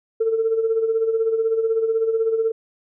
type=tone with tremolo; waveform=sine; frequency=449 Hz; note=A4; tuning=35 cents sharp; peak=-14 dBFS; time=0.2-2.52 s; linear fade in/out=10 ms; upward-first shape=sine; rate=16 Hz; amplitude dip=60%; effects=tanh soft clip ceiling -11 dBFS